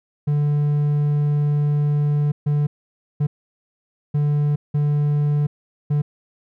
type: tone bursts at uneven times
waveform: triangle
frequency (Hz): 146.83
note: D3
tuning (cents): 0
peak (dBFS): -14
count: 6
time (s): 0.27-2.32 / 2.46-2.67 / 3.2-3.27 / 4.14-4.56 / 4.74-5.47 / 5.9-6.02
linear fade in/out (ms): 10
effects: none